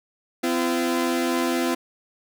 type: tone pair together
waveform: sawtooth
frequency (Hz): 256.1 / 340.6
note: C4 / F4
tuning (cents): -37 / -43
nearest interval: perfect fourth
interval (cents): 494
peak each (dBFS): -20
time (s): 0.43-1.75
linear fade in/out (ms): 10
effects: none